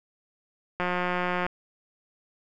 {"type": "click train", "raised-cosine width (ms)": 0.5, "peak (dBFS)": -13, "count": 120, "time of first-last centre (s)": [0.8, 1.465], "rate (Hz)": 179, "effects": []}